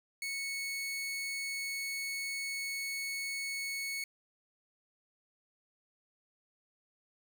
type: tone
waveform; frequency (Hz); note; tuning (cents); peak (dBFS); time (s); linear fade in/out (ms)
sawtooth; 2209; C#7; -7; -32; 0.22-4.04; 2
effects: none